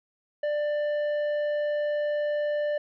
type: tone with tanh clipping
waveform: sine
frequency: 592 Hz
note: D5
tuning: 14 cents sharp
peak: -26 dBFS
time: 0.43-2.78 s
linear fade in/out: 5 ms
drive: 8 dB
effects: none